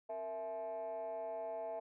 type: tone with frequency modulation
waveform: sine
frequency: 659.3 Hz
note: E5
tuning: in tune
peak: -38 dBFS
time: 0.09-1.8 s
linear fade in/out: 10 ms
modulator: 197 Hz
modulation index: 0.78
effects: tanh soft clip ceiling -36 dBFS